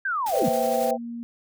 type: linear sweep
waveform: sine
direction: down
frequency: 1625 to 123.1 Hz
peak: -23 dBFS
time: 0.05-0.49 s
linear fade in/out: 5 ms
type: noise with tremolo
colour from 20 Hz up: white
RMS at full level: -36 dBFS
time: 0.26-0.91 s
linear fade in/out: 5 ms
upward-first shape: square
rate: 11 Hz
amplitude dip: 25%
type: chord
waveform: sine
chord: C major seventh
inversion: third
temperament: equal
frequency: 493.9 / 523.3 / 659.3 / 784 Hz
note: B4 / C5 / E5 / G5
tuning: 0 / 0 / 0 / 0 cents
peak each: -28 / -26 / -26 / -26 dBFS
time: 0.31-0.98 s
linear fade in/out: 50 ms
type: tone with pitch glide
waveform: sine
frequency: 233.1 to 235 Hz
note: A#3 to A#3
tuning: 0 to +14 cents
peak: -31 dBFS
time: 0.42-1.23 s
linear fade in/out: 0 ms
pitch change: +14 cents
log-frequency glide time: 0.57-0.79 s
effects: none